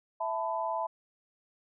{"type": "chord", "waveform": "sine", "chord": "E suspended fourth", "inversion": "none", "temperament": "equal with one note detuned", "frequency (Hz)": [659.3, 880, 999.8], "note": ["E5", "A5", "B5"], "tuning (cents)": [0, 0, 21], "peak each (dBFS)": -34, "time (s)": [0.2, 0.87], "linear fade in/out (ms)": 10, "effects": []}